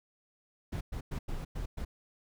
brown noise bursts at uneven times, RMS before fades -36 dBFS, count 6, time 0.72-0.81 / 0.92-1.01 / 1.11-1.19 / 1.28-1.45 / 1.55-1.66 / 1.77-1.85 s, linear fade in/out 10 ms, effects none

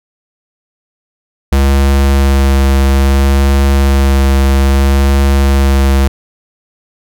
square tone with vibrato, 68.4 Hz, C#2, 23 cents flat, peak -7 dBFS, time 1.52-6.08 s, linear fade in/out 5 ms, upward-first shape sine, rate 0.61 Hz, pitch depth 13 cents each way, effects none

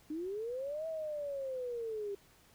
sine linear two-way sweep, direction up then down, 295.6 to 652 to 394.7 Hz, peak -36 dBFS, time 0.1-2.15 s, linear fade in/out 5 ms, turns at 0.87 s, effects pink hiss -64 dBFS RMS until 2.54 s

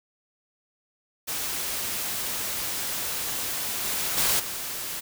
white noise with level steps, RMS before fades -30 / -28 / -23 / -33 dBFS, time 1.27-5.01 s, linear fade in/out 20 ms, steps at 3.84 / 4.17 / 4.39 s, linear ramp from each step 10 ms, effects none

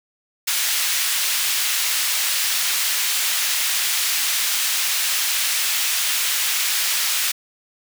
pink high-pass noise, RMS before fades -21 dBFS, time 0.47-7.32 s, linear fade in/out 10 ms, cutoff 2300 Hz, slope 12 dB/octave, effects none

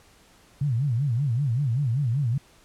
sine tone with vibrato, 129.2 Hz, C3, 21 cents flat, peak -21 dBFS, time 0.61-2.38 s, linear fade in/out 5 ms, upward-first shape sine, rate 5.2 Hz, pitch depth 240 cents each way, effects pink hiss -56 dBFS RMS until 2.64 s + low-pass 11000 Hz 12 dB/octave

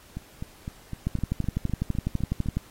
two click trains, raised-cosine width 5 ms, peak -13 / -20 dBFS, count 19 / 10, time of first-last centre 1.07-2.57 / 0.17-2.46 s, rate 12 / 3.93 Hz, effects pink hiss -53 dBFS RMS until 2.7 s + AAC 48 kbps

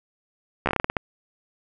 slowing click train, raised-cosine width 0.5 ms, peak -7 dBFS, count 10, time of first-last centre 0.66-0.968 s, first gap 13 ms, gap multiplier 1.23, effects none

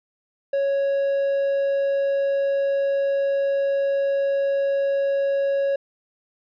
triangle tone, 554 Hz, C#5, 1 cent flat, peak -17 dBFS, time 0.53-5.76 s, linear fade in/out 5 ms, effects resampled to 11025 Hz

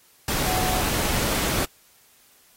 sine tone in noise, 740 Hz, F#5, in tune, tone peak -27 dBFS, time 0.46-0.81 s, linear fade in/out 2 ms, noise pink, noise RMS -25 dBFS, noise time 0.28-1.65 s, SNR -5 dB, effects white hiss -57 dBFS RMS until 2.56 s + AAC 48 kbps

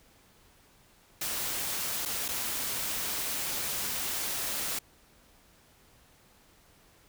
white noise with dropouts, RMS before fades -33 dBFS, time 1.21-4.79 s, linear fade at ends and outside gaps 5 ms, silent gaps 2.053-2.057 / 2.282-2.286 s, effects pink hiss -61 dBFS RMS until 7.08 s

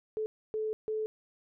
sine tone bursts at uneven times, 433.9 Hz, A4, 24 cents flat, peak -30 dBFS, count 3, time 0.17-0.26 / 0.54-0.73 / 0.88-1.06 s, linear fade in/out 0 ms, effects none

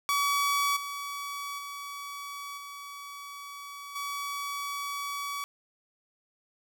sawtooth tone with level steps, 1138 Hz, C#6, 45 cents sharp, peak -21 / -31 / -34 / -37 / -29 dBFS, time 0.09-5.44 s, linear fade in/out 0 ms, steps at 0.76 / 1.58 / 2.57 / 3.95 s, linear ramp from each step 10 ms, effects none

